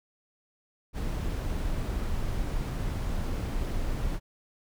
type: noise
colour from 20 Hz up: brown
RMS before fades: -30 dBFS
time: 0.93-4.2 s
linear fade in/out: 50 ms
effects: none